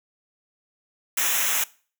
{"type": "noise with comb filter", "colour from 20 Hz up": "white", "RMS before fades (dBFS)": -23, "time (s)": [1.17, 1.64], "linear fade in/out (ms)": 5, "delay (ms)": 0.22, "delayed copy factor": -0.85, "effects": ["noise-tail reverb RT60 0.4 s tail -21 dB re dry"]}